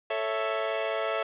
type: chord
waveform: sawtooth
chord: A major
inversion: none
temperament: equal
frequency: 440 / 554.4 / 659.3 Hz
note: A4 / C#5 / E5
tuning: 0 / 0 / 0 cents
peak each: -29 / -29 / -26 dBFS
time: 0.1-1.23 s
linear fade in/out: 5 ms
effects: resampled to 8000 Hz + 10-bit